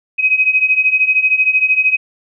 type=beating tone pair; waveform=sine; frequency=2519 / 2532 Hz; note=D#7 / D#7; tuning=+21 / +30 cents; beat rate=13 Hz; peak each=-15 / -12 dBFS; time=0.18-1.97 s; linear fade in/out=20 ms; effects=none